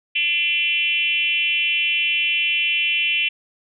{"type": "tone with frequency modulation", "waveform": "sine", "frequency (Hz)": 2700, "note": "E7", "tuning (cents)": 41, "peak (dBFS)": -17, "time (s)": [0.15, 3.29], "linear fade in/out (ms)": 10, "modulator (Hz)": 323, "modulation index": 1.2, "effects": []}